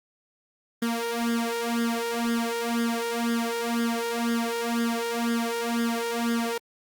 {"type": "tone with flanger", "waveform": "sawtooth", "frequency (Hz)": 233.1, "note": "A#3", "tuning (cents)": 0, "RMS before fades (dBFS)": -27, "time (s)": [0.82, 6.58], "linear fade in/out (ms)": 5, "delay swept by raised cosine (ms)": [0.59, 2.19], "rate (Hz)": 2, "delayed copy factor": 0.9, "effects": ["Opus 32 kbps"]}